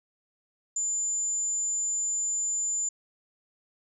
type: tone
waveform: sine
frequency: 7100 Hz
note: A8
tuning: 15 cents sharp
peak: -26 dBFS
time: 0.76-2.89 s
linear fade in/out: 5 ms
effects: none